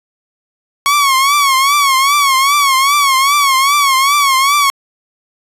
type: tone with vibrato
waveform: sawtooth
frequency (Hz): 1108.7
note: C#6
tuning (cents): 0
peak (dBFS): -5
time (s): 0.86-4.7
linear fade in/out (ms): 0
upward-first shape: triangle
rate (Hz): 2.5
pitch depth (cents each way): 110
effects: resampled to 32000 Hz